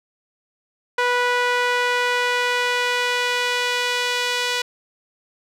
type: tone with band-pass filter sweep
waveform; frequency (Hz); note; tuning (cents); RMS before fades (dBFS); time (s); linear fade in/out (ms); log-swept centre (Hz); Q
sawtooth; 490.7; B4; -11; -21; 0.98-4.62; 5; 1500 to 3400; 0.93
effects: none